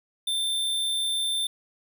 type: tone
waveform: square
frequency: 3567 Hz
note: A7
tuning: 23 cents sharp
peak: -25 dBFS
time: 0.27-1.47 s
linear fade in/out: 5 ms
effects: none